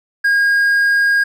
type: tone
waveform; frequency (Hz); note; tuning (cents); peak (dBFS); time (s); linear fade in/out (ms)
triangle; 1628; G#6; -35; -9; 0.24-1.24; 10
effects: none